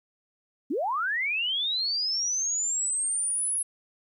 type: linear sweep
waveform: sine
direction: up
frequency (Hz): 233.1 to 10630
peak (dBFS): -25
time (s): 0.7-3.63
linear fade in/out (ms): 10
effects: 11-bit